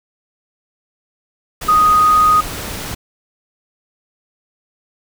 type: tone in noise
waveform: sine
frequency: 1244.5 Hz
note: D#6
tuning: in tune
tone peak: -8 dBFS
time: 1.68-2.41 s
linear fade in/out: 10 ms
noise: pink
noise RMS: -26 dBFS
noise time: 1.61-2.95 s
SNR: +15 dB
effects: none